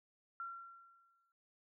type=tone with exponential decay; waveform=sine; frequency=1367 Hz; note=F6; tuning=37 cents flat; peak=-40 dBFS; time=0.4-1.32 s; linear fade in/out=1 ms; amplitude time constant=200 ms; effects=none